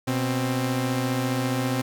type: tone pair together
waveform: sawtooth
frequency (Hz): 124.31 / 263.4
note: B2 / C4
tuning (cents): +12 / +12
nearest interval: octave + minor second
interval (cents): 1300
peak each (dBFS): -22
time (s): 0.07-1.82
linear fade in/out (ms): 10
effects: none

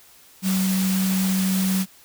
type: tone in noise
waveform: sine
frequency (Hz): 189.2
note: F#3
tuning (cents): +39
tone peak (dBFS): -19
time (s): 0.42-1.86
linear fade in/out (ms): 50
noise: white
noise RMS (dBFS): -29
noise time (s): 0.42-1.86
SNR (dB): +7
effects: white hiss -51 dBFS RMS until 2.04 s

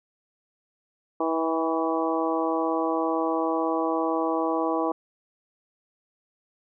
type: harmonic tone with a mistuned harmonic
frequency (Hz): 162.1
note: E3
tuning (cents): -29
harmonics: 2 / 3 / 4 / 5 / 6 / 7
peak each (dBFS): -27 / -29 / -30 / -31 / -32 / -32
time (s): 1.2-4.92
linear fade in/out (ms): 5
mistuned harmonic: 6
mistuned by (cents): +28
effects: none

